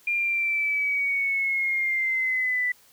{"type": "linear sweep", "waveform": "sine", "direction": "down", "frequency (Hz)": [2408, 1975.5], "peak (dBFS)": -22, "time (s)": [0.07, 2.72], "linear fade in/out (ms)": 5, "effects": ["white hiss -57 dBFS RMS until 2.92 s"]}